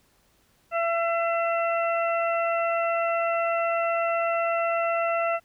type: harmonic tone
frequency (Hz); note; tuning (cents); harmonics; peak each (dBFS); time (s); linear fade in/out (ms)
673; E5; +36; 1 / 2 / 3 / 4; -24 / -28 / -35 / -33; 0.71-5.4; 50
effects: pink hiss -64 dBFS RMS until 5.44 s